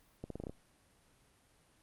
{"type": "accelerating click train", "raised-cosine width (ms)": 2, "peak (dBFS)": -28, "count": 7, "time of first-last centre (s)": [0.24, 0.495], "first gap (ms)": 63, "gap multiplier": 0.84, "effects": ["pink hiss -68 dBFS RMS until 1.82 s", "Opus 32 kbps"]}